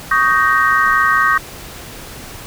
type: chord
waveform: sine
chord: Eb dominant seventh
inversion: third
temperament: just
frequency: 1120.1 / 1244.5 / 1555.6 / 1866.8 Hz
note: Db6 / Eb6 / G6 / Bb6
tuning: +18 / 0 / -14 / +2 cents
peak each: -16 dBFS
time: 0.11-1.38 s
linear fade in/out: 5 ms
effects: pink hiss -33 dBFS RMS until 2.46 s